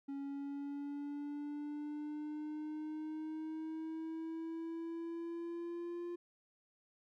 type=exponential sweep; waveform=triangle; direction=up; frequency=277.2 to 348.4 Hz; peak=-38 dBFS; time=0.08-6.16 s; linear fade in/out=10 ms; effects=none